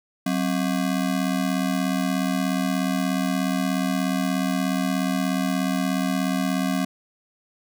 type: ring-modulated tone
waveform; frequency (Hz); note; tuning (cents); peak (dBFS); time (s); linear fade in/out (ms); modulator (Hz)
square; 226; A3; +47; -19; 0.26-6.85; 5; 38.4
effects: none